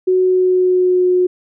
sine tone with pitch glide, 370 to 363 Hz, F#4 to F#4, 0 to -33 cents, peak -10 dBFS, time 0.07-1.27 s, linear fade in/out 10 ms, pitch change -33 cents, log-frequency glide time 0.22-1.07 s, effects none

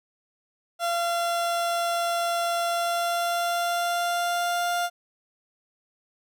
30% pulse tone with pitch glide, 686 to 700.4 Hz, F5 to F5, -31 to +5 cents, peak -21 dBFS, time 0.79-4.9 s, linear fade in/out 50 ms, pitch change +36 cents, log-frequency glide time 2.67-4.72 s, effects none

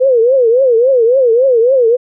sine tone with vibrato, 493.9 Hz, B4, in tune, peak -6 dBFS, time 0-1.97 s, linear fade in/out 20 ms, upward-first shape triangle, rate 3.6 Hz, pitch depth 200 cents each way, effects none

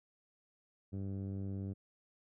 10% pulse tone with low-pass filter, 97.5 Hz, G2, 9 cents flat, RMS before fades -40 dBFS, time 0.92-1.74 s, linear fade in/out 20 ms, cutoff 200 Hz, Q 0.59, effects none

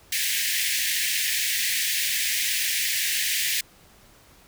pink high-pass noise, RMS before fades -25 dBFS, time 0.12-3.61 s, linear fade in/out 5 ms, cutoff 1700 Hz, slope 96 dB/octave, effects pink hiss -54 dBFS RMS until 4.47 s

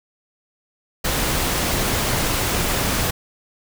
pink noise, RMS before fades -21 dBFS, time 1.04-3.11 s, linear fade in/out 10 ms, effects none

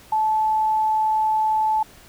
sine tone, 869 Hz, A5, 22 cents flat, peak -17 dBFS, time 0.12-1.83 s, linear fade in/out 5 ms, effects pink hiss -48 dBFS RMS until 2.08 s

